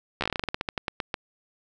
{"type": "slowing click train", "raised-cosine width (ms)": 0.3, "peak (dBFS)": -11, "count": 18, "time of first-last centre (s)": [0.21, 1.142], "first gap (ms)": 13, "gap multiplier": 1.16, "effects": []}